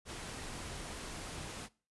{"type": "noise", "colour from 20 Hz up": "pink", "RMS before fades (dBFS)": -44, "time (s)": [0.05, 1.69], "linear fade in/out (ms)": 50, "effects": ["noise-tail reverb RT60 0.4 s tail -23 dB re dry", "resampled to 24000 Hz"]}